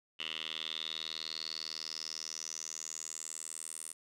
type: tone with band-pass filter sweep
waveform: 10% pulse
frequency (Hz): 80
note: D#2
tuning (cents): +49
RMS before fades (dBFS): -42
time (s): 0.19-3.93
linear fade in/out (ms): 10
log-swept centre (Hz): 3000 to 9100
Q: 7.4
effects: none